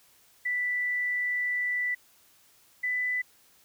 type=tone pair in turn; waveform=sine; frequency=1975.5 / 1993.8 Hz; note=B6 / B6; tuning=0 / +16 cents; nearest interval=unison; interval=16 cents; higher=second; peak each=-26 dBFS; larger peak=neither; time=0.45-1.95 / 2.83-3.22 s; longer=first; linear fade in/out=10 ms; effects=white hiss -61 dBFS RMS until 3.64 s